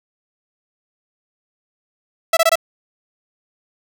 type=tone bursts; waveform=sawtooth; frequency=659.3 Hz; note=E5; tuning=in tune; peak=-7 dBFS; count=4; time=2.33-2.556 s; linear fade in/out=5 ms; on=40 ms; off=22 ms; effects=none